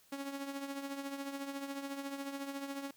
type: tone with tremolo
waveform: sawtooth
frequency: 277.2 Hz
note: C#4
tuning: in tune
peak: -33 dBFS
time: 0.12-2.91 s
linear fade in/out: 5 ms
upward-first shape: triangle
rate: 14 Hz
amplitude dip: 65%
effects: white hiss -66 dBFS RMS until 2.96 s